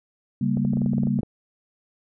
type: chord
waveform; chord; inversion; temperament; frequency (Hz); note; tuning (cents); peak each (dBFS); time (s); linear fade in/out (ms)
sine; G diminished; second; equal; 138.59 / 196 / 233.1; Db3 / G3 / Bb3; 0 / 0 / 0; -25 / -24 / -24; 0.41-1.21; 5
type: clicks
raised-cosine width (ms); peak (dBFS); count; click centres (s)
2; -20; 12; 0.572 / 0.65 / 0.734 / 0.771 / 0.818 / 0.861 / 0.934 / 0.982 / 1.034 / 1.071 / 1.189 / 1.232
effects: none